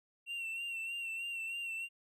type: tone with vibrato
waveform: triangle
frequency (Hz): 2729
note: F7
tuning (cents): -41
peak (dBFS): -36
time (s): 0.26-1.89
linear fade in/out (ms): 50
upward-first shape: sine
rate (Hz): 3.2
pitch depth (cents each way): 40
effects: none